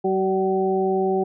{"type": "harmonic tone with a mistuned harmonic", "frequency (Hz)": 190, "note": "F#3", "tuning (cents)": 46, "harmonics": [1, 2, 3, 4], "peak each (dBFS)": [-26, -20, -32, -25], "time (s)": [0.04, 1.24], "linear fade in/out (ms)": 10, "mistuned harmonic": 3, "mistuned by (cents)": 37, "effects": []}